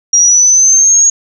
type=linear sweep; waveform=sine; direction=up; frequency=5690 to 6645 Hz; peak=-4 dBFS; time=0.13-1.1 s; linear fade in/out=5 ms; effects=none